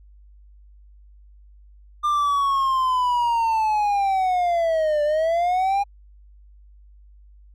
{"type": "linear two-way sweep", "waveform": "triangle", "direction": "down then up", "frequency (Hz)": [1200, 587.3, 813], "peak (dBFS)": -16, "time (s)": [2.03, 5.84], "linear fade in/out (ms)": 20, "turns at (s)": 5.03, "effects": ["added 50 Hz sine -46 dBFS peak until 7.54 s"]}